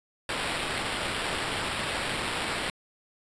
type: noise with sample-and-hold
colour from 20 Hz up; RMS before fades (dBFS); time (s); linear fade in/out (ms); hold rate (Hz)
white; -31; 0.29-2.7; 2; 6300
effects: resampled to 22050 Hz